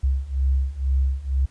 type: beating tone pair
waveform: sine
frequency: 65.7 / 67.8 Hz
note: C2 / C#2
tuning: +8 / -38 cents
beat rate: 2.1 Hz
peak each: -23 / -21 dBFS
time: 0.03-1.46 s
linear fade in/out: 10 ms
effects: pink hiss -58 dBFS RMS until 1.5 s + resampled to 22050 Hz